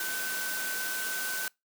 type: tone in noise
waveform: sine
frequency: 1522 Hz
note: F#6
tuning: 48 cents sharp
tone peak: -34 dBFS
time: 0-1.48 s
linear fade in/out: 2 ms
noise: white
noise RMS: -35 dBFS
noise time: 0-1.48 s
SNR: -2 dB
effects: noise-tail reverb RT60 0.2 s tail -24 dB re dry + high-pass 200 Hz 12 dB/octave